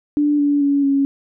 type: tone with pitch steps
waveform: sine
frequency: 293.7 / 288 / 282.4 / 276.9 Hz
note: D4 / D4 / C#4 / C#4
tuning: 0 / -34 / +32 / -2 cents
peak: -13 dBFS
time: 0.17-1.05 s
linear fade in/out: 0 ms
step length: 220 ms
effects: none